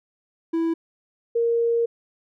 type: tone pair in turn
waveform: triangle / sine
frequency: 329.6 / 466.1 Hz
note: E4 / A#4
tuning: 0 / 0 cents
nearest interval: tritone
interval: 600 cents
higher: second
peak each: -18 dBFS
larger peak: neither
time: 0.53-0.74 / 1.35-1.86 s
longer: second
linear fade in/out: 10 ms
effects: none